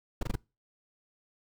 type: noise bursts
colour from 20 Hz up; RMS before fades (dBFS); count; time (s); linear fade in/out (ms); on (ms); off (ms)
brown; -27; 4; 0.21-0.356; 5; 20; 22
effects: noise-tail reverb RT60 0.3 s tail -25 dB re dry